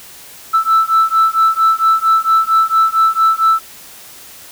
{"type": "beating tone pair", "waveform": "sine", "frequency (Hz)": [1318.5, 1322.9], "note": ["E6", "E6"], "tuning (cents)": [0, 6], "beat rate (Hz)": 4.4, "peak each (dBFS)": -11, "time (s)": [0.53, 3.6], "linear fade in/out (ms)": 20, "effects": ["tanh soft clip ceiling -5 dBFS", "white hiss -37 dBFS RMS until 4.51 s"]}